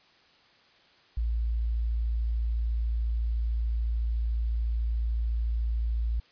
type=tone; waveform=sine; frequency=56.9 Hz; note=A#1; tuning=41 cents flat; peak=-25 dBFS; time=1.17-6.2 s; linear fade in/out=5 ms; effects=white hiss -60 dBFS RMS until 6.31 s + resampled to 11025 Hz